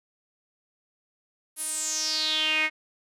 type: tone with band-pass filter sweep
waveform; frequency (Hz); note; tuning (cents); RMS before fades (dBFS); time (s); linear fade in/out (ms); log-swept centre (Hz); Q
sawtooth; 311.1; D#4; 0; -27; 1.56-2.7; 50; 11000 to 2100; 6.3
effects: none